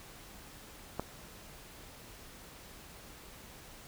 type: click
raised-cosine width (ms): 1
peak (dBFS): -19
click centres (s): 0.996
effects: pink hiss -52 dBFS RMS until 3.87 s